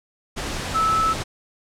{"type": "tone in noise", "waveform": "sine", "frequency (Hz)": 1308, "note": "E6", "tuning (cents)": -14, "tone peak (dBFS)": -17, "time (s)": [0.74, 1.14], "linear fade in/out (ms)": 20, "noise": "pink", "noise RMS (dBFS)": -28, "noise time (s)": [0.36, 1.24], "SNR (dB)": 8, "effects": ["low-pass 8000 Hz 12 dB/octave"]}